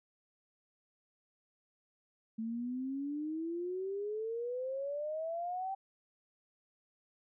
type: exponential sweep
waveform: sine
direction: up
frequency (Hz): 220 to 783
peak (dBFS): -35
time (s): 2.38-5.75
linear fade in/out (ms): 10
effects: none